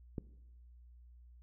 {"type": "click", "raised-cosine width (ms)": 3, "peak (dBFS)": -25, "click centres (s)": 0.182, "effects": ["noise-tail reverb RT60 0.9 s tail -19 dB re dry", "added 60 Hz sine -55 dBFS peak until 1.42 s"]}